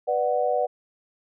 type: chord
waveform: sine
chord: B minor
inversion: none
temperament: just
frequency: 493.9 / 592.7 / 740.8 Hz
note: B4 / D5 / F#5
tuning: 0 / +16 / +2 cents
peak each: -25 dBFS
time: 0.07-0.67 s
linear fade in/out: 20 ms
effects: none